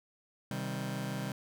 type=chord; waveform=sawtooth; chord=C minor; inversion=none; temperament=just; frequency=130.81 / 156.98 / 196.22 Hz; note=C3 / Eb3 / G3; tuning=0 / +16 / +2 cents; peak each=-34 / -37 / -34 dBFS; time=0.51-1.32 s; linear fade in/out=2 ms; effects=none